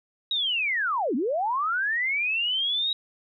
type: linear two-way sweep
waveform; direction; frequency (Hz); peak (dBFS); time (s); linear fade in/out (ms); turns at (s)
sine; down then up; 3842 to 220 to 3842; -23; 0.31-2.93; 2; 1.15
effects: none

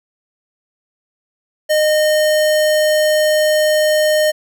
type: tone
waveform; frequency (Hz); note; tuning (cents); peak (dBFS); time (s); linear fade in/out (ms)
square; 613; D#5; -26; -12; 1.69-4.32; 20
effects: none

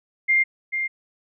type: tone pair in turn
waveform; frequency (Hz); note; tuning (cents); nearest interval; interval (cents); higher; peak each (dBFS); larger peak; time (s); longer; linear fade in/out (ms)
sine; 2110 / 2110; C7 / C7; +14 / +14; unison; 0; neither; -15 / -22; first; 0.28-0.44 / 0.72-0.88; neither; 20
effects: none

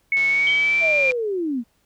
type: tone with pitch glide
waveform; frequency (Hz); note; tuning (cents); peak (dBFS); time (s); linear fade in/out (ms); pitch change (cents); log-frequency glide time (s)
sine; 2203 to 2389; C#7 to D7; -11 to +29; -16; 0.12-1.11; 2; +140; 0.27-0.96
type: click train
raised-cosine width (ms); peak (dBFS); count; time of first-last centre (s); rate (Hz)
0.2; -19; 152; 0.17-1.12; 159
type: tone with exponential decay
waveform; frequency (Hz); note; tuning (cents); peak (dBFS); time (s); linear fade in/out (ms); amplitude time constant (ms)
sine; 3136; G7; 0; -20; 0.47-0.98; 1; 110
type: linear sweep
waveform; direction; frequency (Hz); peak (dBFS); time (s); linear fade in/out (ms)
sine; down; 674 to 220.6; -21; 0.8-1.64; 50
effects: pink hiss -65 dBFS RMS until 1.85 s

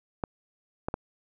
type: clicks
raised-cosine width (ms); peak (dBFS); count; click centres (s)
1; -15; 3; 0.238 / 0.885 / 0.941
effects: none

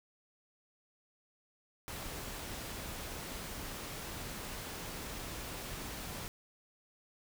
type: noise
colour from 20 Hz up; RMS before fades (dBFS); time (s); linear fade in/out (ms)
pink; -43; 1.88-6.28; 0
effects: none

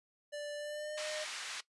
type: tone with pitch glide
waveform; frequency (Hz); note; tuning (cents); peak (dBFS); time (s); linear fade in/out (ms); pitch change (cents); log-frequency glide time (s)
square; 587.3 to 613.3; D5 to D#5; 0 to -25; -40; 0.32-1.25; 20; +75; 0.56-1.07
type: band-pass noise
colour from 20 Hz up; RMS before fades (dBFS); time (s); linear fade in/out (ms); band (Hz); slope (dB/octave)
pink; -43; 0.97-1.61; 10; 1600 to 6900; 12
effects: noise-tail reverb RT60 0.1 s tail -18 dB re dry + resampled to 24000 Hz

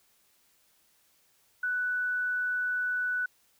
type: tone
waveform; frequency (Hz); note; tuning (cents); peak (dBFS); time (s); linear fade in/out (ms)
sine; 1486; F#6; +7; -27; 1.63-3.26; 5
effects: white hiss -67 dBFS RMS until 3.59 s

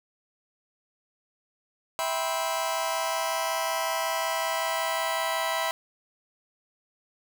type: chord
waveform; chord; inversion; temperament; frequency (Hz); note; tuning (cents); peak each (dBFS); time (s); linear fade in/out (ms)
sawtooth; C major seventh; first; just; 654.1 / 784.9 / 981.1 / 1046.5; E5 / G5 / B5 / C6; -14 / +2 / -12 / 0; -26 / -30 / -27 / -31; 1.99-5.71; 0
effects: none

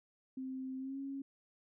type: tone with pitch glide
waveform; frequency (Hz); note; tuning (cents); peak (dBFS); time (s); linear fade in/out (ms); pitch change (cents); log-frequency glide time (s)
sine; 261.6 to 274; C4 to C#4; 0 to -20; -39; 0.37-1.22; 5; +80; 0.78-0.99
effects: none

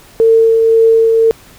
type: tone with tremolo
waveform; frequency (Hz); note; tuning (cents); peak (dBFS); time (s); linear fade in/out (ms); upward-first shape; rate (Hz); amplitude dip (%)
sine; 451.7; A4; +45; -4; 0.2-1.31; 0; triangle; 1.9; 30
effects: pink hiss -41 dBFS RMS until 1.58 s

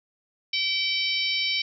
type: harmonic tone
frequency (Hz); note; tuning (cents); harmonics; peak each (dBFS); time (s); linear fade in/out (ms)
768; G5; -36; 3 / 4 / 5 / 6 / 7; -28 / -29 / -30 / -31 / -31; 0.53-1.62; 5
effects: none

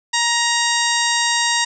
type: harmonic tone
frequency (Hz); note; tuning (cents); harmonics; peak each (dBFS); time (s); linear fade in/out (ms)
940; A#5; +14; 1 / 2 / 3 / 4 / 5 / 6 / 7 / 8 / 9; -22 / -21 / -26 / -23 / -26 / -26 / -27 / -26 / -32; 0.13-1.65; 10
effects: none

